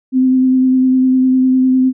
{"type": "tone with vibrato", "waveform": "sine", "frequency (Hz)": 258.4, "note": "C4", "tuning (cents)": -21, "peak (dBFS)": -8, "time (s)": [0.12, 1.93], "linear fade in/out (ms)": 50, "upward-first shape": "triangle", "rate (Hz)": 9.9, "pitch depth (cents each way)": 18, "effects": []}